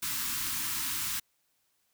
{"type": "band-stop noise", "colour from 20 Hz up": "white", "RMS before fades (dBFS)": -33, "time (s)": [0.02, 1.2], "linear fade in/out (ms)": 10, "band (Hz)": [340, 900], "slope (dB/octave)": 96, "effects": ["white hiss -74 dBFS RMS until 1.93 s"]}